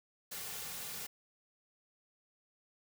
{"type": "noise with comb filter", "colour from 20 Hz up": "white", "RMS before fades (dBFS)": -43, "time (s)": [0.31, 1.07], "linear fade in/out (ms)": 10, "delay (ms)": 3.1, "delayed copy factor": -0.5, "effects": []}